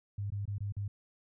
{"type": "tone with dropouts", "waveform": "sine", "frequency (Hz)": 101.2, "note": "G#2", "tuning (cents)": -44, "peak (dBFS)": -33, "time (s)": [0.18, 0.88], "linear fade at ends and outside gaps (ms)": 5, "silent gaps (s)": [[0.303, 0.32], [0.455, 0.477], [0.583, 0.605], [0.723, 0.766]], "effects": []}